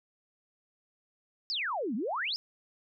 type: exponential two-way sweep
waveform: sine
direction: down then up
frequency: 5350 to 196 to 5350 Hz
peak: -30 dBFS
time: 1.5-2.36 s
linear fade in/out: 0 ms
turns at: 1.95 s
effects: none